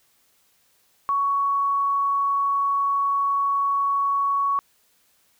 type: tone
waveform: sine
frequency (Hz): 1117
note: C#6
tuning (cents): +13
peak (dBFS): -19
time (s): 1.09-4.59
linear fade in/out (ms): 0
effects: white hiss -63 dBFS RMS until 5.39 s